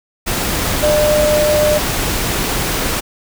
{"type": "tone in noise", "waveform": "sine", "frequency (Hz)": 601, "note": "D5", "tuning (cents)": 40, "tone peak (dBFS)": -11, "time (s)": [0.82, 1.79], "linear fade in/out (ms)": 20, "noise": "pink", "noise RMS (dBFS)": -18, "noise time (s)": [0.26, 3.01], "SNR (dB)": 4, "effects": []}